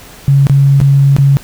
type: tone with dropouts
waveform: sine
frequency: 138.7 Hz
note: C#3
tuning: 1 cent sharp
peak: -4 dBFS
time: 0.28-1.37 s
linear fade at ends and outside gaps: 0 ms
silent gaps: 0.469-0.497 / 0.802-0.814 / 1.165-1.185 s
effects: pink hiss -35 dBFS RMS until 1.43 s